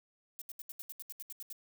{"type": "noise bursts", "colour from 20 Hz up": "violet", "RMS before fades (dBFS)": -44, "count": 12, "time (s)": [0.39, 1.527], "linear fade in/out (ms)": 0, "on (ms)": 26, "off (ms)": 75, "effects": []}